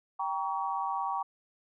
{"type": "chord", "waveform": "sine", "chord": "G diminished", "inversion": "none", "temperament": "just", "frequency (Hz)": [784, 940.8, 1128.9], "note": ["G5", "Bb5", "Db6"], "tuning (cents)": [0, 16, 31], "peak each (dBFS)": -34, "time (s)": [0.19, 1.23], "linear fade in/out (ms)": 10, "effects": []}